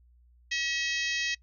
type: harmonic tone with a mistuned harmonic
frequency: 641 Hz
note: E5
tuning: 49 cents flat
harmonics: 3 / 4 / 5 / 6 / 7 / 8 / 9 / 10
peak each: -32 / -34 / -36 / -38 / -39 / -40 / -41 / -42 dBFS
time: 0.51-1.35 s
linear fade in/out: 10 ms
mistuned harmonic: 10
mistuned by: +16 cents
effects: noise-tail reverb RT60 0.1 s tail -24 dB re dry + added 60 Hz sine -57 dBFS peak until 1.42 s